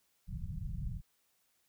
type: low-pass noise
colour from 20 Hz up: pink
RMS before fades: -39 dBFS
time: 0.27-1.02 s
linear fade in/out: 50 ms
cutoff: 190 Hz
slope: 96 dB/octave
effects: white hiss -75 dBFS RMS until 1.68 s